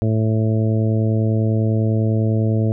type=harmonic tone; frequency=110 Hz; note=A2; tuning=in tune; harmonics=1 / 2 / 3 / 4 / 5 / 6; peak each=-16 / -22 / -26 / -28 / -30 / -32 dBFS; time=0.02-2.72 s; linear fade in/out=0 ms; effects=none